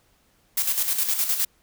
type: noise with tremolo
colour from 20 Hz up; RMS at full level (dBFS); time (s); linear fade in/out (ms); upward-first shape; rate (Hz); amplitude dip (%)
blue; -22; 0.57-1.45; 5; square; 9.7; 55
effects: pink hiss -63 dBFS RMS until 1.62 s